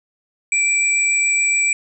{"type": "tone pair together", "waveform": "sine", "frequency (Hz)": [2345, 7831], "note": ["D7", "B8"], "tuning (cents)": [-3, -16], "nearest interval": "octave + major sixth", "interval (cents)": 2087, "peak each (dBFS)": [-16, -19], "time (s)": [0.52, 1.73], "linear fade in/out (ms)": 2, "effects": []}